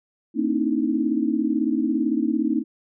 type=tone cluster; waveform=sine; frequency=228.9 / 265.9 / 301.9 / 319.8 Hz; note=A#3 / C4 / D4 / D#4; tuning=-31 / +28 / +48 / +48 cents; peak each=-25 dBFS; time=0.34-2.64 s; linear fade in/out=50 ms; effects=none